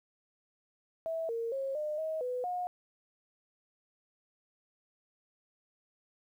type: tone with pitch steps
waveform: sine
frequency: 653 / 460.8 / 541 / 605 / 634 / 499.2 / 720 Hz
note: E5 / A#4 / C#5 / D#5 / D#5 / B4 / F#5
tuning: -17 / -20 / -42 / -49 / +32 / +19 / -47 cents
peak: -32 dBFS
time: 1.06-2.67 s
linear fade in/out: 0 ms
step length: 230 ms
effects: 11-bit